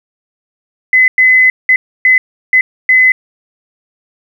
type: tone bursts at uneven times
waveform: sine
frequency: 2027 Hz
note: B6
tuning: 45 cents sharp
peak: -4 dBFS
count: 6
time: 0.93-1.08 / 1.18-1.5 / 1.69-1.76 / 2.05-2.18 / 2.53-2.61 / 2.89-3.12 s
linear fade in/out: 2 ms
effects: 7-bit